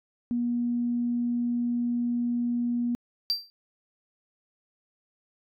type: tone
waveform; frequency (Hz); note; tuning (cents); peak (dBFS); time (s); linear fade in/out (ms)
sine; 240; B3; -49; -24; 0.31-2.95; 0
type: tone with exponential decay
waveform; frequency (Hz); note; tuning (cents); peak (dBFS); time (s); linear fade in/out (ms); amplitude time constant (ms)
triangle; 4699; D8; 0; -18; 3.3-3.5; 0; 43
effects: tanh soft clip ceiling -15 dBFS